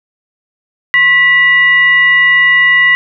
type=tone with frequency modulation; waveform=sine; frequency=1962 Hz; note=B6; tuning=12 cents flat; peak=-5 dBFS; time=0.94-2.95 s; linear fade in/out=0 ms; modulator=900 Hz; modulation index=0.37; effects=none